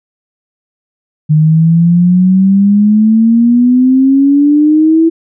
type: exponential sweep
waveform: sine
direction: up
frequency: 151.6 to 330.7 Hz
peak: -4 dBFS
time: 1.29-5.1 s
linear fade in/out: 20 ms
effects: none